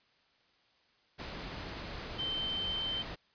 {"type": "tone in noise", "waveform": "sine", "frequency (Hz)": 3100, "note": "G7", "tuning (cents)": -20, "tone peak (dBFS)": -33, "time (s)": [2.18, 3.03], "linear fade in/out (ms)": 20, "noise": "pink", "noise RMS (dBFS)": -42, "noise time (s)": [1.18, 3.16], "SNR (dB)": 6, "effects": ["white hiss -69 dBFS RMS until 3.34 s", "resampled to 11025 Hz"]}